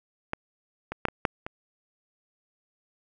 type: clicks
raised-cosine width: 0.5 ms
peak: -13 / -17 / -7 / -16 / -7 / -19 dBFS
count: 6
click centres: 0.334 / 0.92 / 1.053 / 1.085 / 1.252 / 1.465 s
effects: none